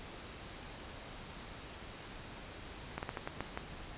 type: slowing click train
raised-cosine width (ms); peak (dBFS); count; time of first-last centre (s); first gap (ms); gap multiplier
0.5; -22; 7; 2.98-3.575; 49; 1.28
effects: pink hiss -48 dBFS RMS until 3.97 s + resampled to 8000 Hz